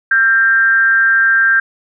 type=tone with frequency modulation; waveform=sine; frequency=1587 Hz; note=G6; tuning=21 cents sharp; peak=-8 dBFS; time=0.11-1.6 s; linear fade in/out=5 ms; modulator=230 Hz; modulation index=0.42; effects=none